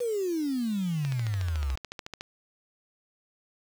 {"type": "exponential sweep", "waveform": "sine", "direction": "down", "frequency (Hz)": [497.9, 62], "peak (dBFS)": -26, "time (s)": [0, 1.76], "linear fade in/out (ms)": 10}
{"type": "click train", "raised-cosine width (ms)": 0.2, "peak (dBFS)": -20, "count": 17, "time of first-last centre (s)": [1.05, 2.209], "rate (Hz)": 13.8}
{"effects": ["7-bit"]}